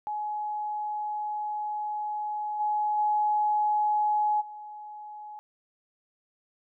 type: tone with level steps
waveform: sine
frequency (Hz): 843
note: G#5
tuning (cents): +26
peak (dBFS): -29 / -24 / -22 / -39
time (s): 0.07-5.39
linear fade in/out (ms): 0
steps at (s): 2.59 / 2.97 / 4.4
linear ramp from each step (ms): 20
effects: none